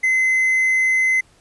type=tone with hard clipping; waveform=triangle; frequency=2051 Hz; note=C7; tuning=35 cents flat; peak=-15 dBFS; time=0.03-1.21 s; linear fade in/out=10 ms; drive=5 dB; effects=pink hiss -55 dBFS RMS until 1.4 s + resampled to 24000 Hz